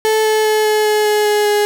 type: tone with pitch steps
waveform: 35% pulse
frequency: 436.2 / 433.2 / 430.2 / 427.2 / 424.3 / 421.3 / 418.4 / 415.5 Hz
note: A4 / A4 / A4 / G#4 / G#4 / G#4 / G#4 / G#4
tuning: -15 / -27 / -39 / +49 / +37 / +25 / +13 / +1 cents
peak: -10 dBFS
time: 0.05-1.65 s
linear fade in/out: 0 ms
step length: 200 ms
effects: none